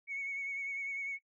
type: tone with vibrato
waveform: sine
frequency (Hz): 2217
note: C#7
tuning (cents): 0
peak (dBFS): -35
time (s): 0.07-1.19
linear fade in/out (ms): 50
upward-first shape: triangle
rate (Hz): 10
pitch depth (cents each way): 37
effects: noise-tail reverb RT60 0.1 s tail -22 dB re dry + tanh soft clip ceiling -31 dBFS